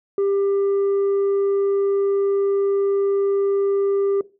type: tone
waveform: sine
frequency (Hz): 396.9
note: G4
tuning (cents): +22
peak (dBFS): -14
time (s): 0.18-4.21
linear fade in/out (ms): 2
effects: noise-tail reverb RT60 0.3 s tail -20 dB re dry + tanh soft clip ceiling -16 dBFS